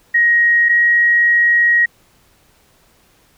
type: tone pair in turn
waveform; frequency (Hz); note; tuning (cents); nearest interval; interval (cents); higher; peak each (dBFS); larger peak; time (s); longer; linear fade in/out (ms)
sine; 1884 / 1892.3; A#6 / A#6; +18 / +25; unison; 7; second; -9; neither; 0.14-0.69 / 0.69-1.86; second; 10
effects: pink hiss -54 dBFS RMS until 3.37 s